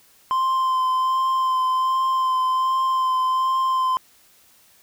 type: tone with vibrato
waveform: triangle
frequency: 1040 Hz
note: C6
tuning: 11 cents flat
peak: -16 dBFS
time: 0.31-3.97 s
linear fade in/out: 0 ms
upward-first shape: sine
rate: 1.3 Hz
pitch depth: 15 cents each way
effects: white hiss -55 dBFS RMS until 4.82 s